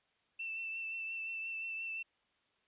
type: tone with vibrato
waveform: sine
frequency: 2670 Hz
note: E7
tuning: 22 cents sharp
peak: -38 dBFS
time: 0.39-2.03 s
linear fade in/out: 10 ms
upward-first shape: triangle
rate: 5.7 Hz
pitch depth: 25 cents each way
effects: white hiss -75 dBFS RMS until 2.67 s + resampled to 8000 Hz